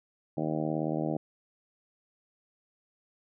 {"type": "harmonic tone", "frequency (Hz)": 78.1, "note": "D#2", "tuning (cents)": 7, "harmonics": [2, 3, 4, 5, 6, 7, 8, 9, 10], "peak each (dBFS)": [-34, -36, -33, -40, -41, -38, -38, -41, -43], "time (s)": [0.37, 1.17], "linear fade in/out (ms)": 5, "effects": []}